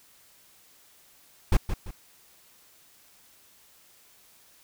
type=noise with echo; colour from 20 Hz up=brown; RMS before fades=-17 dBFS; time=1.52-1.57 s; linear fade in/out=5 ms; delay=170 ms; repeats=2; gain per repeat=-9 dB; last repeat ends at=1.91 s; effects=white hiss -58 dBFS RMS until 4.63 s